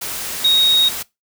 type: tone in noise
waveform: sine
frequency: 3763 Hz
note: A#7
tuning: 16 cents sharp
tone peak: -10 dBFS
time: 0.44-0.89 s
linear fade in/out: 10 ms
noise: white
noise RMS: -26 dBFS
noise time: 0.01-1.03 s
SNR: +13 dB
effects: noise-tail reverb RT60 0.2 s tail -21 dB re dry